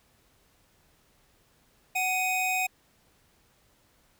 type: tone pair together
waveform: square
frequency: 745 / 2500 Hz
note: F#5 / D#7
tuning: +12 / +8 cents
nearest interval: octave + major sixth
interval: 2096 cents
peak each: -30 / -28 dBFS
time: 1.95-2.67 s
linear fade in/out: 10 ms
effects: pink hiss -65 dBFS RMS until 4.19 s